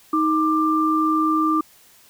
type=tone pair together; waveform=sine; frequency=314.1 / 1185.9 Hz; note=D#4 / D6; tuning=+16 / +16 cents; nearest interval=octave + major seventh; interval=2300 cents; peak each=-19 dBFS; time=0.13-1.61 s; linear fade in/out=5 ms; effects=white hiss -52 dBFS RMS until 2.09 s